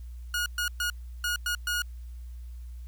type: tone bursts at uneven times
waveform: sawtooth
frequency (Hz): 1442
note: F#6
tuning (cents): -45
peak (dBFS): -23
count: 6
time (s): 0.34-0.46 / 0.58-0.68 / 0.8-0.9 / 1.24-1.36 / 1.46-1.55 / 1.67-1.82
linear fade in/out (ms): 2
effects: added 60 Hz sine -38 dBFS peak until 2.87 s + white hiss -65 dBFS RMS until 2.87 s